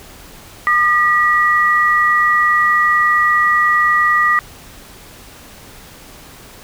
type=tone pair together; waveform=sine; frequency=1213 / 1932.2 Hz; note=D#6 / B6; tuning=-44 / -38 cents; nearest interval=minor sixth; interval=806 cents; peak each=-13 dBFS; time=0.67-4.39 s; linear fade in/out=0 ms; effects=pink hiss -39 dBFS RMS until 6.63 s